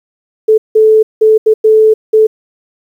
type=tone bursts at uneven times; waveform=sine; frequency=435.9 Hz; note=A4; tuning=16 cents flat; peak=-3 dBFS; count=6; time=0.48-0.58 / 0.75-1.03 / 1.21-1.38 / 1.46-1.54 / 1.64-1.94 / 2.13-2.27 s; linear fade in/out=10 ms; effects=7-bit